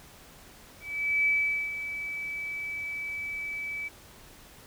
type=tone with ADSR envelope; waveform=sine; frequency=2300 Hz; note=D7; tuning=37 cents flat; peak=-21 dBFS; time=0.8-3.89 s; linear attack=460 ms; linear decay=450 ms; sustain=-11 dB; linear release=18 ms; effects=pink hiss -52 dBFS RMS until 4.66 s